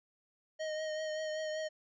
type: tone with vibrato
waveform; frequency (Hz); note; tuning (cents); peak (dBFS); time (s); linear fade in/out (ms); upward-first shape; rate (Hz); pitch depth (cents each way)
square; 622.3; D#5; 0; -36; 0.59-1.69; 20; triangle; 5.2; 27
effects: resampled to 16000 Hz